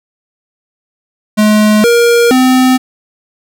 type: tone with pitch steps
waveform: square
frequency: 212.5 / 471.7 / 256.8 Hz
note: G#3 / A#4 / C4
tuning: +40 / +20 / -32 cents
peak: -6 dBFS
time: 1.37-2.78 s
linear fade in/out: 20 ms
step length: 470 ms
effects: none